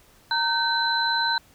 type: tone cluster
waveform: sine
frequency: 926 / 1535 / 4033 Hz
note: A#5 / G6 / B7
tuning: -12 / -37 / +36 cents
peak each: -25 dBFS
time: 0.31-1.38 s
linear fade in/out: 2 ms
effects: pink hiss -56 dBFS RMS until 1.54 s